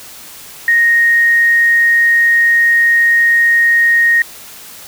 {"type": "tone", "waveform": "sine", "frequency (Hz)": 1864.7, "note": "A#6", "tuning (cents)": 0, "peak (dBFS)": -7, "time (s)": [0.68, 4.22], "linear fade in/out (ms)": 2, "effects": ["white hiss -34 dBFS RMS until 4.87 s"]}